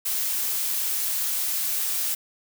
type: noise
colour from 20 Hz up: blue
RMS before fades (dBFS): -26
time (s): 0.05-2.15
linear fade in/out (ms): 10
effects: none